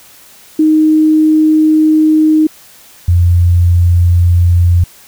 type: tone pair in turn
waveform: sine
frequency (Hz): 311.1 / 87.3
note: D#4 / F2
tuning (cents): 0 / 0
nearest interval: octave + minor seventh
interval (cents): 2200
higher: first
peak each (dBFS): -5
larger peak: neither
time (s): 0.59-2.47 / 3.08-4.84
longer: first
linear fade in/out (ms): 5
effects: white hiss -40 dBFS RMS until 5.07 s